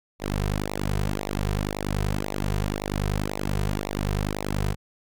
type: tone with flanger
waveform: sawtooth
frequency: 50.4 Hz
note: G1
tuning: 49 cents sharp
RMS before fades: -27 dBFS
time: 0.19-4.76 s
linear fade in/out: 50 ms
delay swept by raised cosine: 0.62 to 3.62 ms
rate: 1.9 Hz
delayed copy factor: -0.95
effects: none